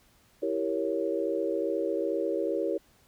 sine chord, E diminished seventh, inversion none, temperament equal, 329.6 / 392 / 466.2 / 554.4 Hz, E4 / G4 / Bb4 / Db5, 0 / 0 / 0 / 0 cents, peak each -32 dBFS, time 0.42-2.78 s, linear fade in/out 10 ms, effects pink hiss -63 dBFS RMS until 3.07 s

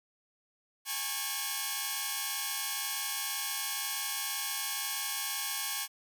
5% pulse tone cluster, 807 / 884 / 1099 / 1665 / 2910 Hz, G#5 / A5 / C#6 / G#6 / F#7, -50 / +8 / -15 / +4 / -29 cents, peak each -28 / -31 / -25 / -29 / -31 dBFS, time 0.85-5.88 s, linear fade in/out 50 ms, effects none

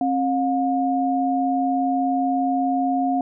sine tone pair together, 268 / 715.5 Hz, C4 / F5, +42 / +42 cents, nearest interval octave + perfect fourth, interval 1700 cents, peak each -21 dBFS, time 0.01-3.21 s, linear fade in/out 2 ms, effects none

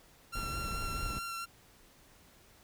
sawtooth tone with vibrato, 1365 Hz, F6, 40 cents flat, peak -34 dBFS, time 0.32-1.46 s, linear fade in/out 20 ms, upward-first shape sine, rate 4.6 Hz, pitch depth 15 cents each way
brown noise, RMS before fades -39 dBFS, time 0.35-1.19 s, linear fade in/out 5 ms
effects pink hiss -61 dBFS RMS until 2.63 s

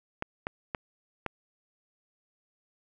clicks, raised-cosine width 0.5 ms, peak -16 dBFS, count 4, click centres 0.224 / 0.469 / 0.748 / 1.263 s, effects none

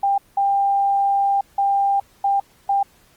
sine tone bursts at uneven times, 795 Hz, G5, 24 cents sharp, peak -15 dBFS, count 5, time 0.03-0.18 / 0.37-1.41 / 1.58-2 / 2.24-2.4 / 2.69-2.83 s, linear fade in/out 5 ms, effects pink hiss -55 dBFS RMS until 3.16 s + Opus 24 kbps

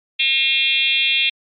sine tone with frequency modulation, 2979 Hz, F#7, 11 cents sharp, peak -14 dBFS, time 0.19-1.3 s, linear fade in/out 10 ms, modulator 276 Hz, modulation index 2.5, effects MP3 64 kbps

